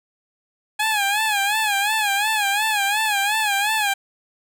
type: tone with vibrato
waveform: 15% pulse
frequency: 834 Hz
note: G#5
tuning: 7 cents sharp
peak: -12 dBFS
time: 0.79-3.94 s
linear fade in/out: 10 ms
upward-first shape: sine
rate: 2.8 Hz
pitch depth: 98 cents each way
effects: none